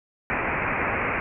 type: low-pass noise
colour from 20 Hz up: white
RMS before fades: -26 dBFS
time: 0.3-1.2 s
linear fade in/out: 0 ms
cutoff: 2500 Hz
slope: 96 dB/octave
effects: none

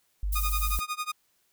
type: tone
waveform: sine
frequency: 49.72 Hz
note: G1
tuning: 25 cents sharp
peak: -26 dBFS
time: 0.23-0.79 s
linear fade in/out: 0 ms
type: high-pass noise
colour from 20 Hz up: white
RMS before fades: -34 dBFS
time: 0.32-0.81 s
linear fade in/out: 10 ms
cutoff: 9800 Hz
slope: 12 dB/octave
type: tone with tremolo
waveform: sawtooth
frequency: 1232 Hz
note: D#6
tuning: 17 cents flat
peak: -24 dBFS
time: 0.35-1.12 s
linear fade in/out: 10 ms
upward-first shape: sine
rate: 11 Hz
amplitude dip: 95%
effects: white hiss -70 dBFS RMS until 1.52 s

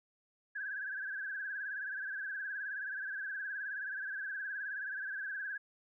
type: tone with vibrato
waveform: sine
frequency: 1604 Hz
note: G6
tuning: 39 cents sharp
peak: -37 dBFS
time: 0.55-5.58 s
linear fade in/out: 10 ms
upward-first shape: sine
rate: 19 Hz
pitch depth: 91 cents each way
effects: none

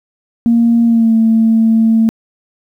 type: tone with pitch glide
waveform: sine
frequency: 233.1 to 224.4 Hz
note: A#3 to A3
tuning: 0 to +34 cents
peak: -6 dBFS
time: 0.46-2.09 s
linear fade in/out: 0 ms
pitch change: -66 cents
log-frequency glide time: 0.85-1.12 s
effects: tanh soft clip ceiling -2 dBFS + 8-bit

